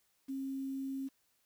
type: tone with quantisation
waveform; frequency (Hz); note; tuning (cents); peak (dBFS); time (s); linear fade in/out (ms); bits
sine; 269.3; C#4; -50; -36; 0.28-1.09; 20; 10
effects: white hiss -75 dBFS RMS until 1.45 s